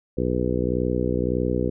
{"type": "harmonic tone", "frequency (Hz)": 61.74, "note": "B1", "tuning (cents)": 0, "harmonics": [1, 2, 3, 4, 5, 6, 7, 8], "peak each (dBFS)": [-29, -29, -29, -29, -29, -29, -29, -29], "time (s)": [0.17, 1.7], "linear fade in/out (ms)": 10, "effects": []}